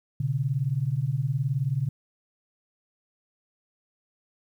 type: beating tone pair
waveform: sine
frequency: 123.47 / 142.47 Hz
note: B2 / C#3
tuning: 0 / +48 cents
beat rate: 19 Hz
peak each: -27 / -26 dBFS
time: 0.2-1.89 s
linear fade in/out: 5 ms
effects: 10-bit